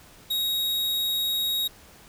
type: tone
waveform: 45% pulse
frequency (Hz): 3784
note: A#7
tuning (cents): +25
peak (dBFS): -24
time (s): 0.3-1.68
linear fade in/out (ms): 10
effects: pink hiss -51 dBFS RMS until 2.08 s